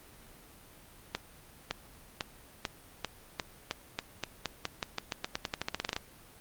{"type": "accelerating click train", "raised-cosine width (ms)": 0.2, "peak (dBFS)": -14, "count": 26, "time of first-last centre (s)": [1.15, 5.965], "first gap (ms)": 560, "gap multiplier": 0.89, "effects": ["pink hiss -55 dBFS RMS until 6.4 s", "Opus 32 kbps"]}